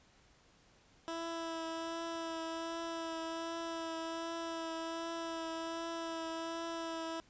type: tone with vibrato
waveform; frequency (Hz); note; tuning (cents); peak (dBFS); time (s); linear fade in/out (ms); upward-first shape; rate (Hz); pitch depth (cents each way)
15% pulse; 329.6; E4; 0; -32; 1.08-7.2; 0; triangle; 1.3; 19
effects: pink hiss -66 dBFS RMS until 7.29 s + resampled to 16000 Hz